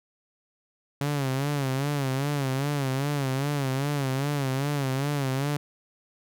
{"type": "tone with vibrato", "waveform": "sawtooth", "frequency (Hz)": 138.59, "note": "C#3", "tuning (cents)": 0, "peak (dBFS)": -21, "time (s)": [1.01, 5.57], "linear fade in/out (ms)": 2, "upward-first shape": "sine", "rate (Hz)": 2.5, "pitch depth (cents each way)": 100, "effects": []}